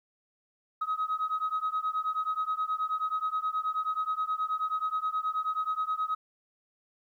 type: beating tone pair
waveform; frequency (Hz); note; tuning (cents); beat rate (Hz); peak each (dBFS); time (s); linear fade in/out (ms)
sine; 1263 / 1272.4; D#6 / D#6; +26 / +38; 9.4; -30; 0.81-6.15; 10
effects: tanh soft clip ceiling -23 dBFS + 11-bit